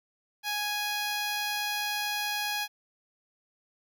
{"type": "tone", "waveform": "10% pulse", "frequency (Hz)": 830.6, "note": "G#5", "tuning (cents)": 0, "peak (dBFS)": -21, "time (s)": [0.43, 2.68], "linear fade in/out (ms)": 50, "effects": []}